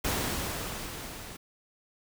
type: noise with level ramp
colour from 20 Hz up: pink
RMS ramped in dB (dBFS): -29 to -44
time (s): 0.04-1.37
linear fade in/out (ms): 10
effects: none